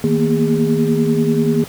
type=tone cluster; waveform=sine; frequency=157.5 / 229.1 / 239.4 / 407.8 Hz; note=D#3 / A#3 / A#3 / G#4; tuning=+21 / -30 / +46 / -32 cents; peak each=-18 dBFS; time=0.04-1.64 s; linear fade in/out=0 ms; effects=pink hiss -35 dBFS RMS until 1.68 s + high-pass 80 Hz 12 dB/octave

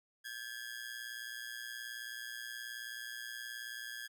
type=ring-modulated tone; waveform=sawtooth; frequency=1651 Hz; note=G#6; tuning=11 cents flat; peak=-36 dBFS; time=0.24-4.08 s; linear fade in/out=20 ms; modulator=59.4 Hz; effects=none

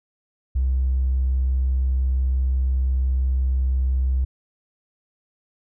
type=tone with tanh clipping; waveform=triangle; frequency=64.7 Hz; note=C2; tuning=19 cents flat; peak=-17 dBFS; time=0.55-4.25 s; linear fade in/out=10 ms; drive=2 dB; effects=none

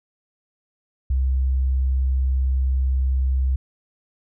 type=tone; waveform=sine; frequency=65.41 Hz; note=C2; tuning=in tune; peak=-17 dBFS; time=1.1-3.56 s; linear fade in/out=5 ms; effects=none

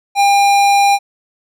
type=tone with hard clipping; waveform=sine; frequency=802 Hz; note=G5; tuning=39 cents sharp; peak=-10 dBFS; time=0.15-0.99 s; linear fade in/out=50 ms; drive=18 dB; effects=none

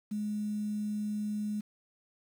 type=tone with quantisation; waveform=sine; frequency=210 Hz; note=G#3; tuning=19 cents sharp; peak=-31 dBFS; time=0.11-1.61 s; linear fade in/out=10 ms; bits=9; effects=none

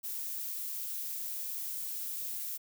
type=noise; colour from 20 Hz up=violet; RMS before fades=-38 dBFS; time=0.03-2.58 s; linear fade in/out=20 ms; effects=none

